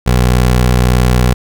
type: tone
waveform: 20% pulse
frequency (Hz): 61.74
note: B1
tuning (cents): 0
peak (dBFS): -3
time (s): 0.06-1.34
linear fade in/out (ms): 10
effects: none